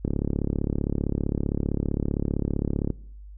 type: click train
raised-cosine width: 3 ms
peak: -12 dBFS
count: 102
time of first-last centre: 0.05-2.903 s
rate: 35.4 Hz
effects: noise-tail reverb RT60 0.6 s tail -21 dB re dry + added 50 Hz sine -40 dBFS peak until 3.37 s